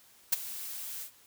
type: noise with ADSR envelope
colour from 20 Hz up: blue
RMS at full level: -23 dBFS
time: 0.32-1.11 s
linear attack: 10 ms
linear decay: 18 ms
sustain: -17 dB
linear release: 88 ms
effects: white hiss -60 dBFS RMS until 1.26 s